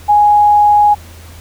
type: tone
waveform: sine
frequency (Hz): 830.6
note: G#5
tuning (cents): 0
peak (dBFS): -5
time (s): 0.08-0.95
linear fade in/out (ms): 20
effects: added 83 Hz sine -34 dBFS peak until 1.4 s + pink hiss -39 dBFS RMS until 1.4 s